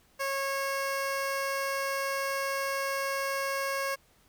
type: tone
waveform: 15% pulse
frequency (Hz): 547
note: C#5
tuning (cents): -23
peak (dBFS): -23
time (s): 0.19-3.96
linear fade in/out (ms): 20
effects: pink hiss -64 dBFS RMS until 4.28 s